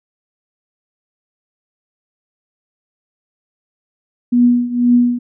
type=tone with tremolo; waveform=sine; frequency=242.9 Hz; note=B3; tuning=29 cents flat; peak=-6 dBFS; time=4.32-5.19 s; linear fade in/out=10 ms; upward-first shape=triangle; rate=2 Hz; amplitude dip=85%; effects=none